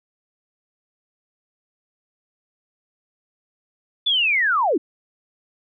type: linear sweep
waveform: sine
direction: down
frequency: 3520 to 252.9 Hz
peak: -16 dBFS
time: 4.06-4.78 s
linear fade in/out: 10 ms
effects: none